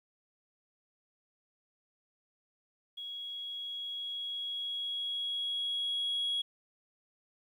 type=tone with level ramp; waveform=sine; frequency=3322 Hz; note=G#7; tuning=in tune; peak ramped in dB=-39 to -28 dBFS; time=2.97-6.42 s; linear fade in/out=10 ms; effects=tanh soft clip ceiling -27 dBFS + 11-bit